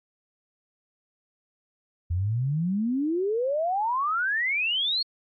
sine exponential sweep, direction up, 82.41 to 4400 Hz, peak -23 dBFS, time 2.1-5.03 s, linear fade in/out 10 ms, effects AAC 64 kbps

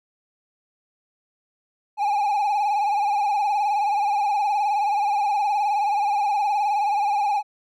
triangle tone with vibrato, 823 Hz, G#5, 16 cents flat, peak -17 dBFS, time 1.97-7.43 s, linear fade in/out 50 ms, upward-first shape sine, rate 19 Hz, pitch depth 70 cents each way, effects none

